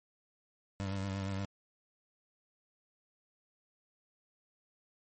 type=tone with vibrato; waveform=25% pulse; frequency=97.5 Hz; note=G2; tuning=9 cents flat; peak=-31 dBFS; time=0.8-1.45 s; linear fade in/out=0 ms; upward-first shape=triangle; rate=8.6 Hz; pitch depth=43 cents each way; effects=MP3 32 kbps